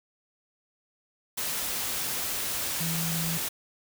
sine tone in noise, 164.81 Hz, E3, in tune, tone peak -30 dBFS, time 2.8-3.38 s, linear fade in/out 10 ms, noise white, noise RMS -31 dBFS, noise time 1.37-3.49 s, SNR -2 dB, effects none

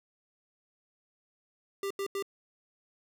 square tone bursts, 395.6 Hz, G4, 16 cents sharp, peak -32 dBFS, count 3, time 1.83-2.225 s, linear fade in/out 2 ms, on 75 ms, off 85 ms, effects none

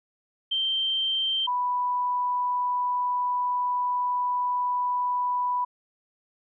sine tone pair in turn, 3136 / 987.8 Hz, G7 / B5, 0 / 0 cents, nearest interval octave + minor sixth, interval 2000 cents, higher first, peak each -23 dBFS, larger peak neither, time 0.51-1.47 / 1.47-5.65 s, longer second, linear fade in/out 10 ms, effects none

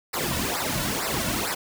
pink noise with flanger, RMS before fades -27 dBFS, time 0.13-1.55 s, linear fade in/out 10 ms, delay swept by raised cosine 0.3 to 2.5 ms, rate 2.2 Hz, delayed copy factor -0.9, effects none

